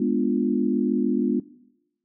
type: chord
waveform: sine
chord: G# diminished seventh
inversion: none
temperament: equal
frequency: 207.7 / 246.9 / 293.7 / 349.2 Hz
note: G#3 / B3 / D4 / F4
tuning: 0 / 0 / 0 / 0 cents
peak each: -25 / -23 / -26 / -27 dBFS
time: 0-1.4 s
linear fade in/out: 5 ms
effects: noise-tail reverb RT60 0.9 s tail -20 dB re dry